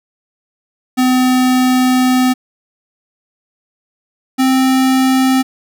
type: tone pair in turn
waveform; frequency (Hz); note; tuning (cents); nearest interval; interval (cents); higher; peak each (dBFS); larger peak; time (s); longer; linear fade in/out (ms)
square; 254.7 / 261.7; C4 / C4; -46 / 0; unison; 46; second; -10; neither; 0.97-2.34 / 4.38-5.43; first; 20
effects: none